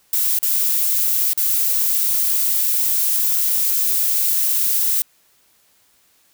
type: noise with dropouts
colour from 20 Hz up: violet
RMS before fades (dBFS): -18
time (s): 0.13-5.02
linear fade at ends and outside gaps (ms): 1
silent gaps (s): 0.389-0.429 / 1.333-1.376
effects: white hiss -58 dBFS RMS until 6.33 s